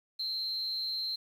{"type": "tone with amplitude modulation", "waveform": "sine", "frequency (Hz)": 4121, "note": "C8", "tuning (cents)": -27, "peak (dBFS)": -27, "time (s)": [0.19, 1.16], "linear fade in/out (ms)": 10, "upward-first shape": "sine", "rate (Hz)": 219, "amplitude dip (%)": 75, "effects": ["tanh soft clip ceiling -27 dBFS", "10-bit"]}